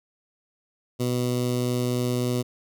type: tone with notch filter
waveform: 15% pulse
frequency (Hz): 123.47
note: B2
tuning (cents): 0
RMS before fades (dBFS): -25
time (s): 0.99-2.43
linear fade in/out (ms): 20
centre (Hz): 1600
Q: 0.65
effects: none